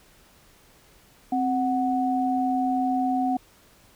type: tone pair together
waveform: sine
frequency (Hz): 261.6 / 740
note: C4 / F#5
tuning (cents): 0 / 0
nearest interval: octave + tritone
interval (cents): 1800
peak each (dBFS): -24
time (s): 1.32-3.37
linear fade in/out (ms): 5
effects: pink hiss -56 dBFS RMS until 3.95 s